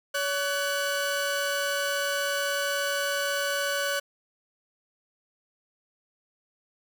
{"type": "tone pair together", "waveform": "sawtooth", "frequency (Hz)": [566.3, 1498], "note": ["C#5", "F#6"], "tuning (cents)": [37, 21], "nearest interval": "octave + perfect fourth", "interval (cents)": 1684, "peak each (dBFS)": -25, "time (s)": [0.14, 4], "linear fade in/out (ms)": 10, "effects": []}